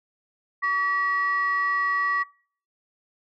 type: tone pair together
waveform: sine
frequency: 1143.4 / 1923 Hz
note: D6 / B6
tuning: -47 / -47 cents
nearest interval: major sixth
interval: 900 cents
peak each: -23 dBFS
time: 0.62-2.24 s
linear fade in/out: 20 ms
effects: noise-tail reverb RT60 0.5 s tail -25 dB re dry + tanh soft clip ceiling -15 dBFS